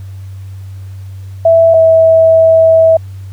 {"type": "tone pair in turn", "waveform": "sine", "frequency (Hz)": [659.3, 649.5], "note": ["E5", "E5"], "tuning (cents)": [0, -26], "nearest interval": "unison", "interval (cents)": 26, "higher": "first", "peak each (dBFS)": -3, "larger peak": "neither", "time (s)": [[1.45, 1.74], [1.74, 2.97]], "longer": "second", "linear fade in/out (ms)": 5, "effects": ["added 96 Hz sine -24 dBFS peak until 3.32 s", "pink hiss -47 dBFS RMS until 3.32 s"]}